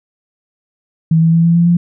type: tone with pitch steps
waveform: sine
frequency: 161.9 / 164.07 / 166.26 / 168.48 / 170.74 / 173.02 Hz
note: E3 / E3 / E3 / E3 / F3 / F3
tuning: -31 / -8 / +15 / +38 / -39 / -16 cents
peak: -7 dBFS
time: 1.11-1.77 s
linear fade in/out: 5 ms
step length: 110 ms
effects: none